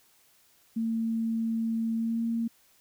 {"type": "tone with pitch glide", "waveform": "sine", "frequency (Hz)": [226.3, 230], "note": ["A3", "A#3"], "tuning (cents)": [49, -23], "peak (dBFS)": -26, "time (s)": [0.76, 2.48], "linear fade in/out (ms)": 10, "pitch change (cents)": 28, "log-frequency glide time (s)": [1.96, 2.23], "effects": ["white hiss -63 dBFS RMS until 2.8 s"]}